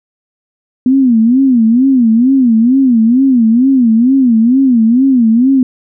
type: tone with vibrato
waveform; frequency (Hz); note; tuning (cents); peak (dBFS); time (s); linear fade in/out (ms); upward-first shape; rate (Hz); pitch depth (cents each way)
sine; 245.3; B3; -12; -5; 0.86-5.63; 2; sine; 2.2; 180
effects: none